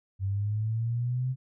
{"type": "linear sweep", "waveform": "sine", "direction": "up", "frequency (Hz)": [95.3, 130.9], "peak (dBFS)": -26, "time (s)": [0.19, 1.36], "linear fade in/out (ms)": 50, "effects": []}